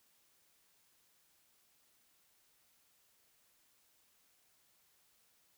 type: silence
effects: white hiss -72 dBFS RMS until 5.57 s